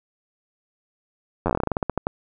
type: slowing click train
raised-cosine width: 1 ms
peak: -8 dBFS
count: 17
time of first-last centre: 1.46-2.069 s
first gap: 10 ms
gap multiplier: 1.16
effects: none